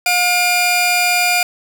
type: tone pair together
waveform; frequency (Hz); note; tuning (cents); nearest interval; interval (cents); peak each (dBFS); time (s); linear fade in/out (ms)
sawtooth; 715.8 / 2400; F5 / D7; +42 / +37; octave + major sixth; 2095; -13 / -11; 0.06-1.43; 2
effects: none